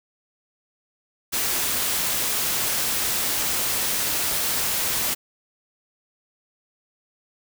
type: noise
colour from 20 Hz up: white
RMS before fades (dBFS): -24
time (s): 1.32-5.15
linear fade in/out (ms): 20
effects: none